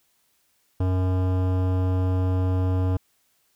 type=tone with hard clipping; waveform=sine; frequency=92.5 Hz; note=F#2; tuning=in tune; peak=-22 dBFS; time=0.8-2.97 s; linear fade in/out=5 ms; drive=17 dB; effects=white hiss -67 dBFS RMS until 3.55 s